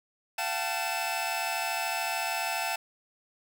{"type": "tone cluster", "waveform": "sawtooth", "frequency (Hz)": [689, 763, 883, 2616], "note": ["F5", "G5", "A5", "E7"], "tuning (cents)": [-24, -47, 6, -14], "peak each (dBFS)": -31, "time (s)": [0.38, 2.76], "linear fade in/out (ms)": 5, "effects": []}